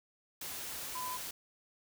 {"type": "tone in noise", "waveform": "sine", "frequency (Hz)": 1007, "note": "B5", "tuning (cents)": 33, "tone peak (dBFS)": -38, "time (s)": [0.95, 1.17], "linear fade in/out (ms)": 5, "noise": "white", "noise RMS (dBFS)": -42, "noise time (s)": [0.41, 1.31], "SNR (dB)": 1, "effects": []}